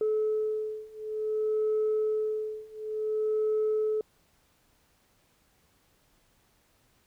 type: beating tone pair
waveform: sine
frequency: 430.8 / 431.36 Hz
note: A4 / A4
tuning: -37 / -34 cents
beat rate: 0.56 Hz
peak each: -29 / -28 dBFS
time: 0.01-4.01 s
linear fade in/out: 2 ms
effects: tanh soft clip ceiling -21 dBFS + pink hiss -67 dBFS RMS until 7.06 s